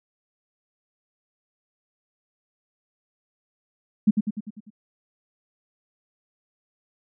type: tone with echo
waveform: sine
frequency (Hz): 211.5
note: G#3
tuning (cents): +32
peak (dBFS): -12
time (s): 4.07-4.11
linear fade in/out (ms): 10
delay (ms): 99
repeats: 6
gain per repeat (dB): -5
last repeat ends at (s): 4.704
effects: none